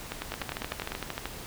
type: two click trains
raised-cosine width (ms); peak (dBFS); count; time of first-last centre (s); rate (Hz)
0.3; -16 / -16; 9 / 13; 0.12-0.92 / 0.34-1.256; 10 / 13.1
effects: pink hiss -42 dBFS RMS until 1.46 s